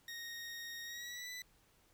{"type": "tone with pitch glide", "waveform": "20% pulse", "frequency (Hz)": [1864.7, 1987], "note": ["A#6", "B6"], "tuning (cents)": [0, 10], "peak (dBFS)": -39, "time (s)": [0.08, 1.42], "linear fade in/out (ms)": 2, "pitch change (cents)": 110, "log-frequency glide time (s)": [0.84, 1.3], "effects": ["pink hiss -70 dBFS RMS until 1.93 s"]}